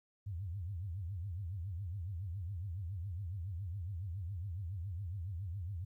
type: tone with vibrato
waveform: sine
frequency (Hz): 91.9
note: F#2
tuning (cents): -11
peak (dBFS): -38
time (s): 0.26-5.85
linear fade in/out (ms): 10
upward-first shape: triangle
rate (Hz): 7.2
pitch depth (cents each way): 270
effects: 13-bit